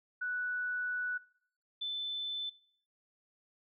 sine tone pair in turn, 1480 / 3520 Hz, F#6 / A7, 0 / 0 cents, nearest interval octave + minor third, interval 1500 cents, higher second, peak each -33 / -34 dBFS, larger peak first, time 0.21-1.18 / 1.81-2.5 s, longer first, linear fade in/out 10 ms, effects noise-tail reverb RT60 0.7 s tail -23 dB re dry

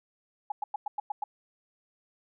sine tone bursts, 830.6 Hz, G#5, in tune, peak -28 dBFS, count 7, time 0.5-1.24 s, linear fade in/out 5 ms, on 20 ms, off 100 ms, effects none

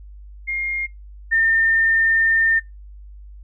sine tone pair in turn, 2129 / 1809.7 Hz, C7 / A6, +30 / +48 cents, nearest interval minor third, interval 282 cents, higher first, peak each -21 / -14 dBFS, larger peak second, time 0.47-0.87 / 1.31-2.6 s, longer second, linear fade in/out 20 ms, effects noise-tail reverb RT60 0.2 s tail -24 dB re dry + added 50 Hz sine -37 dBFS peak until 3.43 s

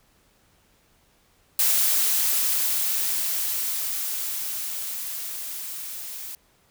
blue noise with level ramp, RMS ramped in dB -20 to -36 dBFS, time 1.59-6.35 s, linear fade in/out 2 ms, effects pink hiss -62 dBFS RMS until 6.7 s

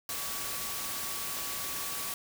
sine tone in noise, 1136 Hz, C#6, 42 cents sharp, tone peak -46 dBFS, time 0.09-2.14 s, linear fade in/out 2 ms, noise white, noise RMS -36 dBFS, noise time 0.09-2.14 s, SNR -13 dB, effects none

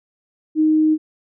sine tone, 311.1 Hz, D#4, in tune, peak -12 dBFS, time 0.55-0.98 s, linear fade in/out 50 ms, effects none

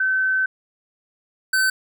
sine / square tone pair in turn, 1531 / 1531 Hz, G6 / G6, -41 / -41 cents, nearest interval unison, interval 0 cents, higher neither, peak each -17 dBFS, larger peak neither, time 0-0.46 / 1.53-1.7 s, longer first, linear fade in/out 5 ms, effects none

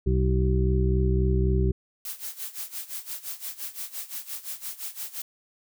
harmonic tone, 63.8 Hz, C2, 43 cents flat, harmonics 1 / 2 / 3 / 5 / 6, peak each -22 / -26 / -30 / -36 / -28 dBFS, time 0.06-1.72 s, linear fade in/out 10 ms
blue noise with tremolo, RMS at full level -33 dBFS, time 2.05-5.22 s, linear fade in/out 2 ms, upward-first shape sine, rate 5.8 Hz, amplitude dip 85%
effects none

